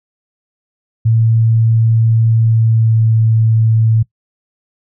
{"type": "tone with pitch glide", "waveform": "sine", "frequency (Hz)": [113.2, 111.84], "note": ["A2", "A2"], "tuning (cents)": [50, 29], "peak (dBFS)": -8, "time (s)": [1.05, 4.03], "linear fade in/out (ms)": 10, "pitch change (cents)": -21, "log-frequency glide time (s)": [2.39, 3.09], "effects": ["noise-tail reverb RT60 0.1 s tail -21 dB re dry"]}